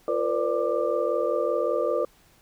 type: tone cluster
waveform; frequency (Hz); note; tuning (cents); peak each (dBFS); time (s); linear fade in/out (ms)
sine; 346.6 / 463.8 / 509 / 587 / 1184; F4 / A#4 / C5 / D5 / D6; -13 / -9 / -48 / -1 / +14; -31 / -28 / -27 / -27 / -33; 0.08-2.05; 2
effects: pink hiss -59 dBFS RMS until 2.41 s